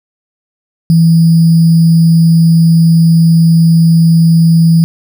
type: tone with sample-and-hold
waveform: sine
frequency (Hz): 164.81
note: E3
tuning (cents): 0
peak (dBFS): -3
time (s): 0.9-4.84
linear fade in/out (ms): 0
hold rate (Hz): 4900
effects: none